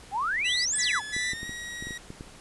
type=exponential two-way sweep; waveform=sine; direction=up then down; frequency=740 to 8730 to 740 Hz; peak=-25 dBFS; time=0.11-1.02 s; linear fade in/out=50 ms; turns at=0.78 s
type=tone bursts; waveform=sawtooth; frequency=1975.5 Hz; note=B6; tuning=in tune; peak=-24 dBFS; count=3; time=0.44-1.34 s; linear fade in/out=20 ms; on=220 ms; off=120 ms
type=tone with pitch glide; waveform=sawtooth; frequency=1715 to 1902.9 Hz; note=A6 to A#6; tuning=-45 to +35 cents; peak=-32 dBFS; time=0.73-1.98 s; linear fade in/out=5 ms; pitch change=+180 cents; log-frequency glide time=1.15-1.48 s
type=clicks; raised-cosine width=3 ms; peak=-26 dBFS; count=9; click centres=1.165 / 1.334 / 1.431 / 1.494 / 1.825 / 1.87 / 1.908 / 2.104 / 2.209 s
effects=pink hiss -49 dBFS RMS until 2.4 s + resampled to 24000 Hz